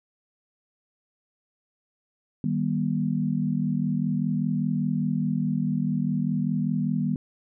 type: chord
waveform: sine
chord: Eb augmented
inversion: none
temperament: equal with one note detuned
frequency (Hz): 155.56 / 196 / 240.9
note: Eb3 / G3 / B3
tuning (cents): 0 / 0 / -43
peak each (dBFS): -27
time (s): 2.44-7.16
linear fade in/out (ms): 2
effects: none